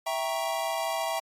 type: chord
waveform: square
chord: E diminished seventh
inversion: none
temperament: equal with one note detuned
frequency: 659.3 / 784 / 939.4 / 1108.7 Hz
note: E5 / G5 / Bb5 / Db6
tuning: 0 / 0 / +13 / 0 cents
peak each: -32 / -34 / -35 / -38 dBFS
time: 0.06-1.2 s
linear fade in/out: 10 ms
effects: AAC 48 kbps